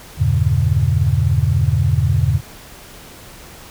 sine chord, E diminished seventh, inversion none, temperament just, 82.41 / 98.89 / 118.67 / 142.4 Hz, E2 / G2 / Bb2 / Db3, 0 / +16 / +31 / +47 cents, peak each -18 dBFS, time 0.17-2.41 s, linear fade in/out 50 ms, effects pink hiss -39 dBFS RMS until 3.7 s

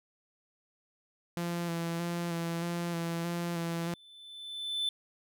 sawtooth tone with vibrato, 170 Hz, F3, 46 cents flat, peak -28 dBFS, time 1.37-3.94 s, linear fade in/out 0 ms, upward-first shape square, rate 1.6 Hz, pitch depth 20 cents each way
triangle tone with exponential growth, 3520 Hz, A7, in tune, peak -26 dBFS, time 3.6-4.89 s, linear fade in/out 2 ms, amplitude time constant 280 ms
effects none

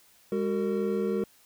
triangle tone cluster, 203 / 373.6 / 456 Hz, G#3 / F#4 / A#4, -39 / +17 / -38 cents, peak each -28 dBFS, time 0.32-1.24 s, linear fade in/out 2 ms, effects white hiss -60 dBFS RMS until 1.45 s

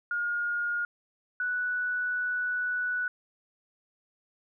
sine tone pair in turn, 1426 / 1479.2 Hz, F6 / F#6, +36 / -1 cents, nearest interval minor second, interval 63 cents, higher second, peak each -27 dBFS, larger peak neither, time 0.11-0.85 / 1.4-3.08 s, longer second, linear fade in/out 2 ms, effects none

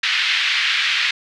pink band-pass noise, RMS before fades -19 dBFS, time 0.03-1.11 s, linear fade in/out 5 ms, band 1800 to 3900 Hz, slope 24 dB/octave, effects none

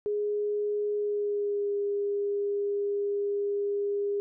sine tone with pitch glide, 415.3 to 405.6 Hz, G#4 to G#4, 0 to -41 cents, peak -26 dBFS, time 0.06-4.2 s, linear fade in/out 0 ms, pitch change -41 cents, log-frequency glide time 0.96-1.74 s, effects none

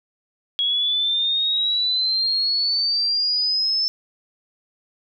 sine exponential sweep, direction up, 3314 to 5300 Hz, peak -18 dBFS, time 0.59-3.88 s, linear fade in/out 0 ms, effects none

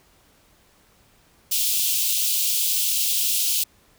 white high-pass noise, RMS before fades -22 dBFS, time 1.51-3.64 s, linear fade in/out 10 ms, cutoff 2700 Hz, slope 48 dB/octave, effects pink hiss -58 dBFS RMS until 3.98 s

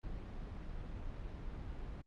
brown noise, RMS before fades -44 dBFS, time 0.03-2.02 s, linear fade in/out 10 ms, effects low-pass 4000 Hz 12 dB/octave + Opus 32 kbps

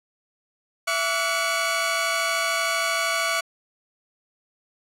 sawtooth tone cluster, 666 / 1146 / 1464 / 2239 Hz, E5 / D6 / F#6 / C#7, +18 / -43 / -19 / +17 cents, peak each -24 dBFS, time 0.87-3.41 s, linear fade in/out 10 ms, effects low-pass 12000 Hz 12 dB/octave

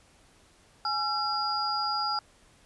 sine tone cluster, 835 / 1353 / 4863 Hz, G#5 / E6 / D#8, +9 / +45 / -40 cents, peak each -31 dBFS, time 0.85-2.19 s, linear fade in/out 2 ms, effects pink hiss -60 dBFS RMS until 2.65 s + resampled to 24000 Hz

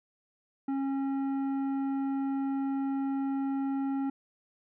triangle tone with tanh clipping, 272.7 Hz, C#4, 28 cents flat, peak -30 dBFS, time 0.68-4.1 s, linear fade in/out 5 ms, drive 14 dB, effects none

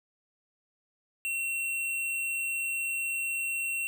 square tone, 2724 Hz, F7, 44 cents flat, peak -30 dBFS, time 1.25-3.87 s, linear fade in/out 0 ms, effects none

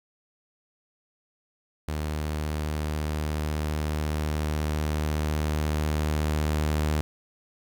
sawtooth tone with level ramp, 76.2 Hz, D#2, 36 cents flat, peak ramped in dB -24 to -19 dBFS, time 1.88-7.01 s, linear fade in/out 0 ms, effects 10-bit

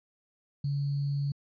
sine tone with sample-and-hold, 141.6 Hz, C#3, 37 cents sharp, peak -27 dBFS, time 0.64-1.32 s, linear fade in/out 5 ms, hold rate 4410 Hz, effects resampled to 11025 Hz

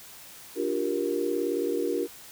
sine chord, G minor seventh, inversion second, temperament just, 294 / 352.8 / 392 / 470.4 Hz, D4 / F4 / G4 / Bb4, +2 / +18 / 0 / +16 cents, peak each -32 / -30 / -31 / -30 dBFS, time 0.55-2.08 s, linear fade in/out 50 ms, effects white hiss -47 dBFS RMS until 2.31 s

